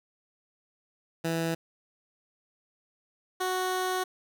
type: tone pair in turn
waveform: 15% pulse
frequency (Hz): 164.81 / 370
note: E3 / F#4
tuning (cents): 0 / 0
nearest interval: octave + major second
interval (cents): 1400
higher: second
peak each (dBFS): -21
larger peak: neither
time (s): 1.24-1.55 / 3.4-4.04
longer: second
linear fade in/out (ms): 10
effects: none